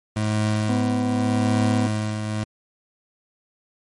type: tone with tremolo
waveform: 25% pulse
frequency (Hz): 107.1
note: A2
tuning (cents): -46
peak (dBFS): -15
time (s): 0.16-2.44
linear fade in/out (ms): 5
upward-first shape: triangle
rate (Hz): 0.85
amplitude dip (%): 55
type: harmonic tone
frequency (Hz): 250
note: B3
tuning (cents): +21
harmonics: 1 / 2 / 3 / 4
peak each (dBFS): -21 / -32 / -34 / -39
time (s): 0.69-1.87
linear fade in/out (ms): 2
effects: MP3 48 kbps